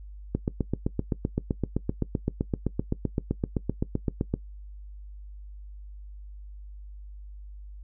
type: click train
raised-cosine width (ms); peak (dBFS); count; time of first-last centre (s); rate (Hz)
3; -12; 32; 0.35-4.34; 7.77
effects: noise-tail reverb RT60 0.1 s tail -19 dB re dry + added 50 Hz sine -40 dBFS peak until 7.83 s